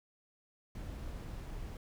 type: noise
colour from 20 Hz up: brown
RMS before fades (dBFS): -43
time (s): 0.75-1.77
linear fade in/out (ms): 2
effects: none